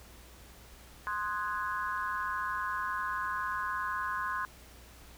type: chord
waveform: sine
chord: Ab dominant seventh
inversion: first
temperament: equal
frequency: 1046.5 / 1244.5 / 1480 / 1661.2 Hz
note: C6 / Eb6 / Gb6 / Ab6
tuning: 0 / 0 / 0 / 0 cents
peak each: -34 / -40 / -38 / -39 dBFS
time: 1.07-4.45 s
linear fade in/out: 0 ms
effects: added 60 Hz sine -55 dBFS peak until 5.17 s + pink hiss -55 dBFS RMS until 5.17 s